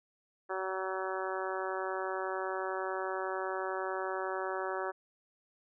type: harmonic tone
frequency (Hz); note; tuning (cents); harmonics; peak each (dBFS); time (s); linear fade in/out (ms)
189; F#3; +37; 2 / 3 / 4 / 5 / 6 / 7 / 8 / 9; -38 / -40 / -41 / -42 / -43 / -43 / -44 / -45; 0.49-4.92; 20
effects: none